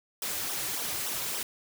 white noise with flanger, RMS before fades -33 dBFS, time 0.22-1.43 s, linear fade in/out 2 ms, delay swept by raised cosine 0.43 to 4.73 ms, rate 3.5 Hz, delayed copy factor -0.8, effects none

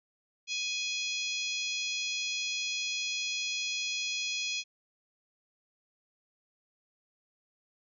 harmonic tone, 835 Hz, G#5, 9 cents sharp, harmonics 3 / 4 / 5 / 6 / 7 / 8, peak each -35 / -37 / -39 / -41 / -42 / -43 dBFS, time 0.47-4.64 s, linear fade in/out 50 ms, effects none

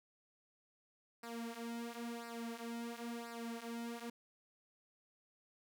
sawtooth tone with flanger, 233.6 Hz, A#3, 4 cents sharp, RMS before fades -45 dBFS, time 1.23-4.1 s, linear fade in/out 5 ms, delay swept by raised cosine 0.3 to 6.1 ms, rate 0.97 Hz, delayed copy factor -0.8, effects none

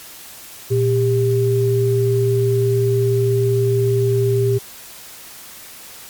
sine tone pair together, 118.1 / 397.2 Hz, A#2 / G4, +23 / +23 cents, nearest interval octave + major sixth, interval 2100 cents, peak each -16 dBFS, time 0.7-4.59 s, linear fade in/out 20 ms, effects white hiss -38 dBFS RMS until 6.09 s + MP3 96 kbps

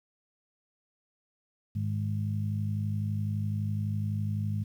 harmonic tone, 51.9 Hz, G#1, in tune, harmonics 2 / 3 / 4, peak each -29 / -37 / -36 dBFS, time 1.75-4.64 s, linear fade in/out 10 ms, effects 10-bit

